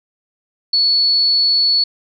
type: tone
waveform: sine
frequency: 4417 Hz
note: C#8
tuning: 7 cents flat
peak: -11 dBFS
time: 0.73-1.84 s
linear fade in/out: 5 ms
effects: none